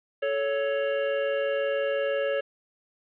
square tone pair together, 437 / 557 Hz, A4 / C#5, -12 / +8 cents, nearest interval major third, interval 420 cents, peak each -32 / -26 dBFS, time 0.22-2.41 s, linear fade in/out 10 ms, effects resampled to 8000 Hz + 9-bit

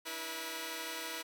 5% pulse tone cluster, 292.6 / 325.5 / 482.3 / 2006 Hz, D4 / E4 / B4 / B6, -6 / -22 / -41 / +26 cents, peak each -40 / -31 / -31 / -37 dBFS, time 0.05-1.23 s, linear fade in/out 20 ms, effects none

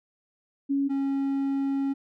sine / triangle tone pair in turn, 277.8 / 274.5 Hz, C#4 / C#4, +4 / -17 cents, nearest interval unison, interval 21 cents, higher first, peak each -22 dBFS, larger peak neither, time 0.69-0.89 / 0.89-1.94 s, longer second, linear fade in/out 20 ms, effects none

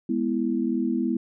sine chord, E major, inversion first, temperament equal, 207.7 / 246.9 / 329.6 Hz, G#3 / B3 / E4, 0 / 0 / 0 cents, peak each -28 / -25 / -27 dBFS, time 0.09-1.17 s, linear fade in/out 5 ms, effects none

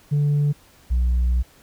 sine tone pair in turn, 145.8 / 61.3 Hz, D3 / B1, -12 / -12 cents, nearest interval octave + minor third, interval 1500 cents, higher first, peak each -14 / -14 dBFS, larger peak neither, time 0.11-0.53 / 0.9-1.43 s, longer second, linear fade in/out 20 ms, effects tanh soft clip ceiling -15 dBFS + pink hiss -53 dBFS RMS until 1.62 s

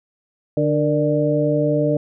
harmonic tone with a mistuned harmonic, 148.3 Hz, D3, 17 cents sharp, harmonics 1 / 2 / 3 / 4, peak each -21 / -21 / -22 / -20 dBFS, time 0.57-1.97 s, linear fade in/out 2 ms, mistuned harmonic 3, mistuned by +65 cents, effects none

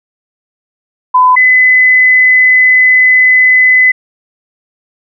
sine tone pair in turn, 1008 / 2016 Hz, B5 / B6, +35 / +35 cents, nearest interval octave, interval 1200 cents, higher second, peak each -3 dBFS, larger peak neither, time 1.14-1.36 / 1.36-3.92 s, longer second, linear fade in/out 10 ms, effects none

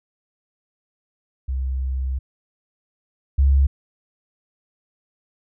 sine tone pair in turn, 65.4 / 68.59 Hz, C2 / C#2, 0 / -18 cents, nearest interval minor second, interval 82 cents, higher second, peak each -21 / -12 dBFS, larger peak second, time 1.48-2.19 / 3.38-3.67 s, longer first, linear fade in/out 10 ms, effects none

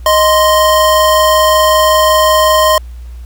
square tone pair together, 622.3 / 1045.6 Hz, D#5 / C6, 0 / -1 cents, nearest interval major sixth, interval 899 cents, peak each -10 dBFS, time 0.06-2.78 s, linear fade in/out 2 ms, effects added 60 Hz sine -25 dBFS peak until 3.25 s + pink hiss -48 dBFS RMS until 3.25 s

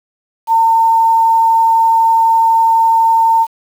sine tone with quantisation, 906 Hz, A#5, 50 cents flat, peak -7 dBFS, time 0.47-3.47 s, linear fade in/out 50 ms, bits 6, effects none

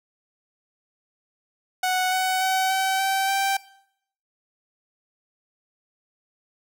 sawtooth tone with pitch steps, 740 / 748.2 / 756.4 / 764.8 / 773.2 / 781.7 Hz, F#5 / F#5 / F#5 / G5 / G5 / G5, 0 / +19 / +38 / -43 / -24 / -5 cents, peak -17 dBFS, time 1.83-3.57 s, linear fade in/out 5 ms, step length 290 ms, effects noise-tail reverb RT60 0.7 s tail -19 dB re dry

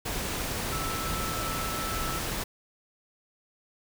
sine tone in noise, 1318.5 Hz, E6, in tune, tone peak -35 dBFS, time 0.72-2.19 s, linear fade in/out 10 ms, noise pink, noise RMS -32 dBFS, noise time 0.05-2.44 s, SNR -6 dB, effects none

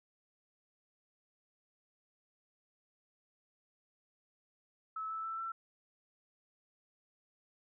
sine tone with pitch steps, 1300 / 1313.6 / 1327.3 / 1341.2 Hz, E6 / E6 / E6 / E6, -24 / -6 / +12 / +30 cents, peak -37 dBFS, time 4.96-5.52 s, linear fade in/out 5 ms, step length 140 ms, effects none

